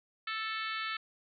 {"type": "harmonic tone with a mistuned harmonic", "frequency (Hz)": 440, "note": "A4", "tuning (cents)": 0, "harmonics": [3, 4, 5, 6, 7, 8, 9, 10], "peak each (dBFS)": [-38, -40, -42, -44, -45, -46, -47, -48], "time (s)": [0.27, 0.97], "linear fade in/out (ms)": 5, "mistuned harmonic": 9, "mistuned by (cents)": -21, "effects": []}